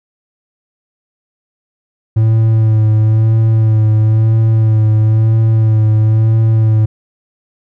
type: tone with vibrato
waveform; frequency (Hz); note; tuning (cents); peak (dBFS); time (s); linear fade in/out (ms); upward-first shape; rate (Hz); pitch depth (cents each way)
triangle; 110; A2; 0; -5; 2.16-6.86; 10; sine; 1; 27
effects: none